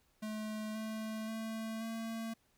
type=tone with pitch steps; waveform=square; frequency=215.4 / 218.8 / 222.2 / 225.7 Hz; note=A3 / A3 / A3 / A3; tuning=-37 / -9 / +17 / +44 cents; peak=-39 dBFS; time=0.22-2.34 s; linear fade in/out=10 ms; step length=530 ms; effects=pink hiss -73 dBFS RMS until 2.57 s